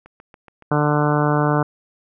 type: click train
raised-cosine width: 0.5 ms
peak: -28 dBFS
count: 5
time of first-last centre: 0.06-0.623 s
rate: 7.1 Hz
type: harmonic tone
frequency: 148.4 Hz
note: D3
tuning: 18 cents sharp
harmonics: 1 / 2 / 3 / 4 / 5 / 6 / 7 / 8 / 9 / 10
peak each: -19 / -22 / -24 / -25 / -26 / -27 / -27 / -28 / -29 / -29 dBFS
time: 0.71-1.63 s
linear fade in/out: 5 ms
effects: none